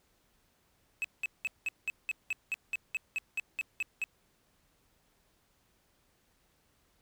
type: tone bursts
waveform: triangle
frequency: 2581 Hz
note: E7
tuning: 37 cents flat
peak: -28 dBFS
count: 15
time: 1.02-4.04 s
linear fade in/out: 0 ms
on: 24 ms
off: 190 ms
effects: pink hiss -71 dBFS RMS until 7.01 s